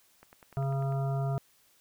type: click train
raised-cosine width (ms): 0.5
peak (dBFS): -36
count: 8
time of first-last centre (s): 0.23-0.923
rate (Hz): 10.1
type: harmonic tone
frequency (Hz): 136.6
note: C#3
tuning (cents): -25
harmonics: 1 / 3 / 5 / 7 / 9 / 10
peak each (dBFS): -28 / -41 / -37 / -48 / -47 / -50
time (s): 0.57-1.38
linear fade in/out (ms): 0
effects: white hiss -65 dBFS RMS until 1.8 s